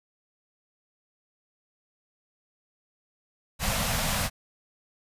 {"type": "band-stop noise", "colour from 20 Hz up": "pink", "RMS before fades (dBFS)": -27, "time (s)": [3.59, 4.3], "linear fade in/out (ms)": 50, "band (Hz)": [240, 510], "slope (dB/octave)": 48, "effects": ["resampled to 32000 Hz"]}